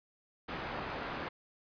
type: low-pass noise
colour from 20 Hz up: white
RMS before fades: -40 dBFS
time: 0.48-1.29 s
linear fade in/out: 10 ms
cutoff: 1500 Hz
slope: 12 dB/octave
effects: resampled to 11025 Hz